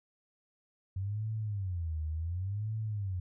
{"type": "tone with vibrato", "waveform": "sine", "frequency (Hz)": 92.5, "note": "F#2", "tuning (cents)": 0, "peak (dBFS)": -32, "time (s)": [0.96, 3.2], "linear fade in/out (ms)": 5, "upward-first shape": "sine", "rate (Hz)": 0.69, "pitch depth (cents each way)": 300, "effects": []}